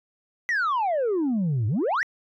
sine exponential two-way sweep, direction down then up, 1996 to 99.9 to 1996 Hz, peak -19 dBFS, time 0.49-2.03 s, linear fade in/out 0 ms, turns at 1.67 s, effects tanh soft clip ceiling -20 dBFS

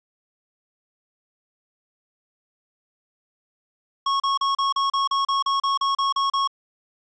square tone bursts, 1100 Hz, C#6, 14 cents flat, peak -20 dBFS, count 14, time 4.06-6.475 s, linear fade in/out 5 ms, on 140 ms, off 35 ms, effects resampled to 16000 Hz + 9-bit

